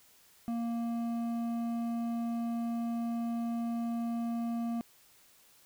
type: tone with hard clipping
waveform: sine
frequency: 233.1 Hz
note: A#3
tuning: in tune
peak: -33 dBFS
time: 0.48-4.81 s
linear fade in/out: 0 ms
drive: 8 dB
effects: white hiss -62 dBFS RMS until 5.65 s